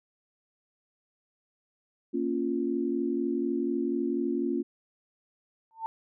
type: chord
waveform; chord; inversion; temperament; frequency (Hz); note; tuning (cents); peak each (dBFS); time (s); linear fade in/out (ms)
sine; Bb minor; none; equal; 233.1 / 277.2 / 349.2; Bb3 / Db4 / F4; 0 / 0 / 0; -32 / -30 / -30; 2.13-4.63; 20
type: tone with exponential growth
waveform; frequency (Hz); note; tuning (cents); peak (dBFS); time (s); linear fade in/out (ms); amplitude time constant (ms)
sine; 897; A5; +33; -26; 5.71-5.86; 0; 32
effects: none